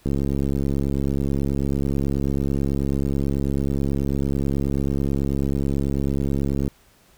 click train, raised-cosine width 3 ms, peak -11 dBFS, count 459, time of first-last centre 0.06-6.678 s, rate 69.2 Hz, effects pink hiss -56 dBFS RMS until 7.17 s

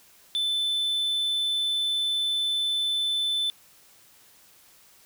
triangle tone, 3520 Hz, A7, in tune, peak -22 dBFS, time 0.35-3.5 s, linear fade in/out 0 ms, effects white hiss -56 dBFS RMS until 5.05 s

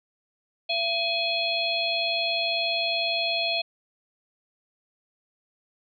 sine tone cluster, 675 / 2520 / 3357 / 4217 Hz, E5 / D#7 / G#7 / C8, +41 / +21 / +18 / +13 cents, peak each -29 dBFS, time 0.69-3.62 s, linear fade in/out 10 ms, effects none

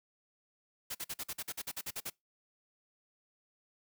white noise bursts, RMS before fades -39 dBFS, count 13, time 0.9-2.101 s, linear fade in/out 10 ms, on 49 ms, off 47 ms, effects noise-tail reverb RT60 0.2 s tail -25 dB re dry

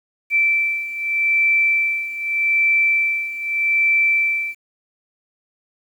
sine beating tone pair, 2332 / 2332.82 Hz, D7 / D7, -13 / -12 cents, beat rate 0.82 Hz, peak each -21 / -17 dBFS, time 0.3-4.55 s, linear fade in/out 50 ms, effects 8-bit

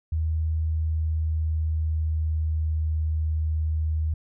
sine tone with pitch glide, 79.4 to 78.35 Hz, D#2 to D#2, +36 to +13 cents, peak -22 dBFS, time 0.12-4.14 s, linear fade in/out 5 ms, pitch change -23 cents, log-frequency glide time 0.4-2.9 s, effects none

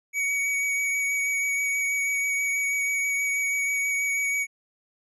square tone with vibrato, 2254 Hz, C#7, 28 cents sharp, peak -24 dBFS, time 0.13-4.47 s, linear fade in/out 50 ms, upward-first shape sine, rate 6.2 Hz, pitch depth 14 cents each way, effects resampled to 24000 Hz

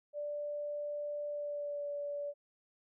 sine tone with pitch glide, 587 to 577.2 Hz, D5 to D5, -1 to -30 cents, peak -36 dBFS, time 0.13-2.34 s, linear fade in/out 50 ms, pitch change -29 cents, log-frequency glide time 1.28-1.89 s, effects none

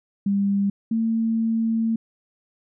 sine tone pair in turn, 199.5 / 225.6 Hz, G3 / A3, +31 / +44 cents, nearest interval major second, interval 213 cents, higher second, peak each -18 / -19 dBFS, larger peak first, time 0.26-0.7 / 0.91-1.96 s, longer second, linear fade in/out 5 ms, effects none

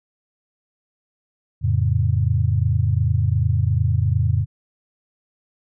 sine chord, F augmented, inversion none, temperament equal, 87.31 / 110 / 138.59 Hz, F2 / A2 / C#3, 0 / 0 / 0 cents, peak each -20 / -19 / -22 dBFS, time 1.61-4.46 s, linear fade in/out 50 ms, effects none

